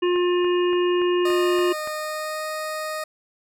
harmonic tone, 355.5 Hz, F4, 31 cents sharp, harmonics 1 / 3 / 5 / 7 / 8, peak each -18 / -29 / -35 / -38 / -33 dBFS, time 0.02-1.73 s, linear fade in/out 10 ms
click train, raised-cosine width 0.5 ms, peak -22 dBFS, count 7, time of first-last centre 0.16-1.874 s, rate 3.5 Hz
20% pulse tone with pitch glide, 614 to 620.8 Hz, D#5 to D#5, -23 to -4 cents, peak -22 dBFS, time 1.25-3.04 s, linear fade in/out 5 ms, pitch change +19 cents, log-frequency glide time 1.95-2.47 s
effects none

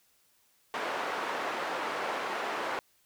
white band-pass noise, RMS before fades -34 dBFS, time 0.74-2.79 s, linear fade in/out 0 ms, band 420 to 1300 Hz, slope 12 dB/octave, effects white hiss -68 dBFS RMS until 3.05 s

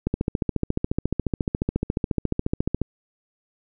click train, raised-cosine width 3 ms, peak -9 dBFS, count 40, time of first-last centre 0.07-2.816 s, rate 14.2 Hz, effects none

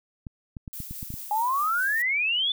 clicks, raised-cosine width 5 ms, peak -24 dBFS, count 8, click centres 0.268 / 0.568 / 0.678 / 0.803 / 0.91 / 1.029 / 1.104 / 1.14 s
violet noise with tremolo, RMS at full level -37 dBFS, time 0.73-2.02 s, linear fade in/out 0 ms, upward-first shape triangle, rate 4.8 Hz, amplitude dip 35%
sine exponential sweep, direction up, 820 to 3536 Hz, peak -22 dBFS, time 1.31-2.52 s, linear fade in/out 2 ms
effects none

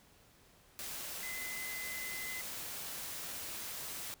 sine tone in noise, 2037 Hz, C7, 47 cents flat, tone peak -42 dBFS, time 1.23-2.41 s, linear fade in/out 0 ms, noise white, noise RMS -43 dBFS, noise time 0.79-4.14 s, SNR -2 dB, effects pink hiss -64 dBFS RMS until 4.2 s

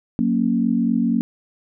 sine chord, F# major, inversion none, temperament equal, 185 / 233.1 / 277.2 Hz, F#3 / A#3 / C#4, 0 / 0 / 0 cents, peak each -23 / -18 / -23 dBFS, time 0.19-1.21 s, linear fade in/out 0 ms, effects none

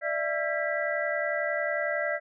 sine tone cluster, 596 / 667 / 1348 / 1612 / 1967 Hz, D5 / E5 / E6 / G6 / B6, +25 / +20 / +38 / +48 / -7 cents, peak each -30 / -33 / -38 / -34 / -32 dBFS, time 0.01-2.2 s, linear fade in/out 50 ms, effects none

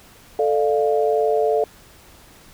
sine chord, D minor, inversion second, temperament equal with one note detuned, 440 / 595.9 / 698.5 Hz, A4 / D5 / F5, 0 / +25 / 0 cents, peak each -18 / -22 / -22 dBFS, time 0.39-1.64 s, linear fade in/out 2 ms, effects pink hiss -48 dBFS RMS until 2.53 s

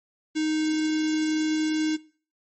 square tone with notch filter, 311.1 Hz, D#4, in tune, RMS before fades -25 dBFS, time 0.35-1.97 s, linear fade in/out 20 ms, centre 840 Hz, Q 0.7, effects noise-tail reverb RT60 0.4 s tail -19 dB re dry + MP3 32 kbps

